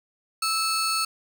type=tone pair together; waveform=30% pulse; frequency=1311 / 4407 Hz; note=E6 / C#8; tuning=-10 / -11 cents; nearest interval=octave + major sixth; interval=2099 cents; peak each=-23 dBFS; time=0.42-1.05 s; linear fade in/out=5 ms; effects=none